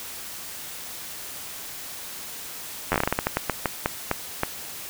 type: slowing click train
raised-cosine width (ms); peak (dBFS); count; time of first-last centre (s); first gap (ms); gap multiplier
0.5; -6; 17; 2.92-4.434; 10; 1.26
effects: white hiss -37 dBFS RMS until 4.89 s